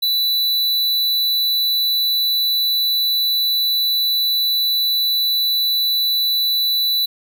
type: tone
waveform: square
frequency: 3970 Hz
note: B7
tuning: 8 cents sharp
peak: -16 dBFS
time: 0.02-7.06 s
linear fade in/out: 10 ms
effects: none